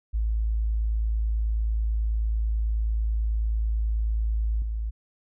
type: tone with level steps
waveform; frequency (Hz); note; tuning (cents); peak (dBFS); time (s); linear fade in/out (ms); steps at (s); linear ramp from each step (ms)
sine; 54.6; A1; -13; -22 / -26; 0.13-4.91; 20; 4.62; 2
effects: none